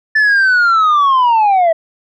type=linear sweep; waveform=sine; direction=down; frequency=1760 to 639 Hz; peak=-5 dBFS; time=0.15-1.73 s; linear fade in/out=10 ms; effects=tanh soft clip ceiling -7 dBFS